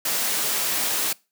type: noise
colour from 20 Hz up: white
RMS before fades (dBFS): -24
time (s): 0.05-1.13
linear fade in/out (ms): 5
effects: noise-tail reverb RT60 0.3 s tail -24 dB re dry + high-pass 200 Hz 12 dB/octave